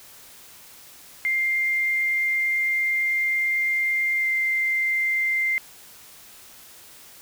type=tone with pitch glide; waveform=sine; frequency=2103 to 2090 Hz; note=C7 to C7; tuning=+8 to -2 cents; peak=-20 dBFS; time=1.25-5.58 s; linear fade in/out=0 ms; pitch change=-10 cents; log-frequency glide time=4.2-4.26 s; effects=white hiss -47 dBFS RMS until 7.21 s